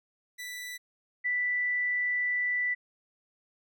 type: tone pair in turn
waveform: sawtooth / sine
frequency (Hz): 1975.5 / 1975.5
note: B6 / B6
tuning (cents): 0 / 0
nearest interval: unison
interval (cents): 0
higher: neither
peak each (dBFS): -34 / -26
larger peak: second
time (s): 0.38-0.78 / 1.24-2.75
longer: second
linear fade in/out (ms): 20
effects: none